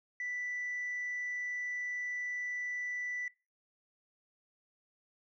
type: tone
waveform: sine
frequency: 1975.5 Hz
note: B6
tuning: in tune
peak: -34 dBFS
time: 0.2-3.28 s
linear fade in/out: 2 ms
effects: noise-tail reverb RT60 0.3 s tail -22 dB re dry + tanh soft clip ceiling -32 dBFS